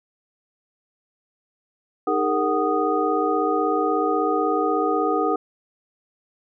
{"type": "tone cluster", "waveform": "sine", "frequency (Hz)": [309.6, 404.5, 460.8, 746, 1240], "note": ["D#4", "G#4", "A#4", "F#5", "D#6"], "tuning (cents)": [-9, -46, -20, 14, -6], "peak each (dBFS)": -25, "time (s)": [2.07, 5.36], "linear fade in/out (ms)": 5, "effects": []}